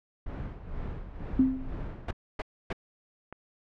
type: noise with tremolo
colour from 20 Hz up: brown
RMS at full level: -34 dBFS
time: 0.26-2.13 s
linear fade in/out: 5 ms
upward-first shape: sine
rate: 2.1 Hz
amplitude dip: 65%
type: tone with exponential decay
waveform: sine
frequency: 261.6 Hz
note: C4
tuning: in tune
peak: -16 dBFS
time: 1.39-1.78 s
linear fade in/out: 5 ms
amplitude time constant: 84 ms
type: noise bursts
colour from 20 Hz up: pink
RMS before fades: -31 dBFS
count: 3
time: 2.08-2.73 s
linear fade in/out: 5 ms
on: 30 ms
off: 280 ms
type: click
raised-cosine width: 0.5 ms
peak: -25 dBFS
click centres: 3.326 s
effects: low-pass 2000 Hz 12 dB/octave